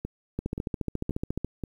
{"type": "two click trains", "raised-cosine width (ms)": 3, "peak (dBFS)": [-16, -19], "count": [16, 4], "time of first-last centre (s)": [[0.39, 1.446], [0.05, 1.637]], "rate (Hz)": [14.2, 1.89], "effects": ["9-bit"]}